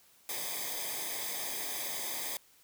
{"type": "noise with comb filter", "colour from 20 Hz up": "white", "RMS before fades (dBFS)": -37, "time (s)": [0.29, 2.37], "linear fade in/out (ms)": 0, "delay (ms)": 0.71, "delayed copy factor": -0.8, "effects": ["white hiss -63 dBFS RMS until 2.63 s"]}